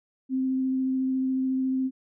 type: tone with vibrato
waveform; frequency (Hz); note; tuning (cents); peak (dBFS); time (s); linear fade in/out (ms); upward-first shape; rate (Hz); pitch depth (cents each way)
sine; 261.6; C4; 0; -23; 0.29-1.91; 50; triangle; 14; 11
effects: none